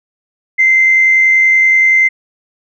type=tone with amplitude modulation; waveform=sine; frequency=2078 Hz; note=C7; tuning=12 cents flat; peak=-4 dBFS; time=0.58-2.09 s; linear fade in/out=20 ms; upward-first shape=sine; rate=90.5 Hz; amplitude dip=30%; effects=tanh soft clip ceiling 0 dBFS